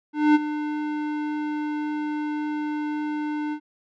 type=tone with ADSR envelope; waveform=square; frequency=300.3 Hz; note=D4; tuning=39 cents sharp; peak=-13 dBFS; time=0.13-3.6 s; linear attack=220 ms; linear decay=27 ms; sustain=-13 dB; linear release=75 ms; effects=low-pass 2000 Hz 12 dB/octave